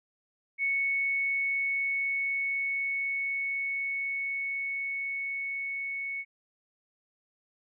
sine tone with level ramp, 2214 Hz, C#7, 3 cents flat, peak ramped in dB -25 to -32 dBFS, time 0.58-6.25 s, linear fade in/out 50 ms, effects none

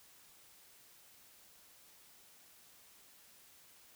silence, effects white hiss -62 dBFS RMS until 3.95 s

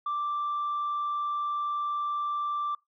sine tone, 1174.7 Hz, D6, in tune, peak -26 dBFS, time 0.06-2.75 s, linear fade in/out 5 ms, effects noise-tail reverb RT60 0.2 s tail -25 dB re dry + tanh soft clip ceiling -25 dBFS

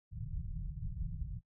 pink low-pass noise, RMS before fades -40 dBFS, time 0.11-1.41 s, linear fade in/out 50 ms, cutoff 170 Hz, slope 96 dB/octave, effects noise-tail reverb RT60 0.1 s tail -22 dB re dry

